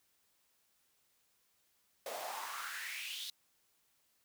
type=noise with high-pass filter sweep; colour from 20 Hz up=pink; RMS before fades=-43 dBFS; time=2.06-3.3 s; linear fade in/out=2 ms; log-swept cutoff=530 to 3900 Hz; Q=4.7; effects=white hiss -75 dBFS RMS until 4.24 s